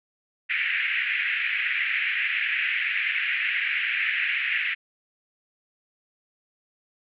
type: band-pass noise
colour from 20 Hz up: white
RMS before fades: -26 dBFS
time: 0.49-4.75 s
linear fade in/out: 20 ms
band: 1700 to 2600 Hz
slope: 48 dB/octave
effects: none